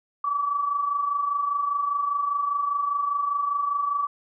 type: tone pair together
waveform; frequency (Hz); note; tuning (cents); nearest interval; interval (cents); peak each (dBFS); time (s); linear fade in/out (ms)
sine; 1126 / 1151; C#6 / D6; +27 / -35; unison; 38; -31 / -23; 0.24-4.07; 5
effects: none